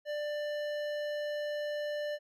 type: tone with hard clipping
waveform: triangle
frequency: 592 Hz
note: D5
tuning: 14 cents sharp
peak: -35 dBFS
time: 0.05-2.19 s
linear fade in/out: 50 ms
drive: 17 dB
effects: none